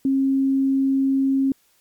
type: tone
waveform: sine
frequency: 270 Hz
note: C#4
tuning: 45 cents flat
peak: -16 dBFS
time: 0.05-1.52 s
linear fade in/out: 2 ms
effects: white hiss -61 dBFS RMS until 1.8 s + MP3 96 kbps